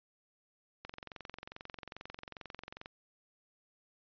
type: click train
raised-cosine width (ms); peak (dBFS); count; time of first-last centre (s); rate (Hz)
0.3; -28; 46; 0.85-2.859; 22.4
effects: resampled to 11025 Hz